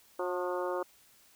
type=harmonic tone with a mistuned harmonic; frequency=180.1 Hz; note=F#3; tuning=46 cents flat; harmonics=2 / 3 / 4 / 5 / 6 / 7 / 8; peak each=-35 / -35 / -43 / -40 / -42 / -42 / -47 dBFS; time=0.19-0.83 s; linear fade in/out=5 ms; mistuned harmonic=7; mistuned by=-40 cents; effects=white hiss -62 dBFS RMS until 1.35 s